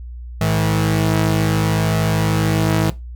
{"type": "tone pair together", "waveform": "sawtooth", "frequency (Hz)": [107.68, 161.2], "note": ["A2", "E3"], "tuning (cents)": [-37, -38], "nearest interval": "perfect fifth", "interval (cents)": 699, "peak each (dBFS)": -14, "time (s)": [0.41, 2.9], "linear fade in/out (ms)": 0, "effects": ["noise-tail reverb RT60 0.2 s tail -17 dB re dry", "added 60 Hz sine -29 dBFS peak until 3.15 s"]}